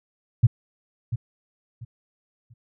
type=tone with echo; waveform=sine; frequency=116.54 Hz; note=A#2; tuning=in tune; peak=-10 dBFS; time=0.43-0.47 s; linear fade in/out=10 ms; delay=690 ms; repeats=3; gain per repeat=-12 dB; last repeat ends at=2.54 s; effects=none